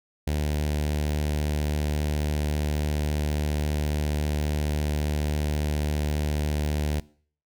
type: tone with notch filter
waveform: sawtooth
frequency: 74.7 Hz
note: D2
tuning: 30 cents sharp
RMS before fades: -26 dBFS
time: 0.27-7 s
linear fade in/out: 5 ms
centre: 1200 Hz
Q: 1.4
effects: noise-tail reverb RT60 0.5 s tail -21 dB re dry